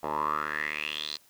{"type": "tone with band-pass filter sweep", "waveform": "10% pulse", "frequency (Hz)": 75.6, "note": "D#2", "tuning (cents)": -49, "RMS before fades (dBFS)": -32, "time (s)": [0.03, 1.17], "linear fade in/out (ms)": 5, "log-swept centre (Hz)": [760, 4400], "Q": 6.6, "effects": ["white hiss -61 dBFS RMS until 1.29 s"]}